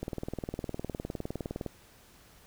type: click train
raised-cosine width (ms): 2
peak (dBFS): -21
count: 33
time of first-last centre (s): 0.03-1.663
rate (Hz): 19.6
effects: pink hiss -58 dBFS RMS until 2.46 s